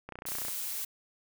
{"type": "click train", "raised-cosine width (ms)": 0.5, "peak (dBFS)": -26, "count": 13, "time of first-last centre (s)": [0.09, 0.483], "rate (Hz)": 30.5}
{"type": "noise", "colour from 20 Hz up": "blue", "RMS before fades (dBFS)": -36, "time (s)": [0.26, 0.85], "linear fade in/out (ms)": 5}
{"effects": []}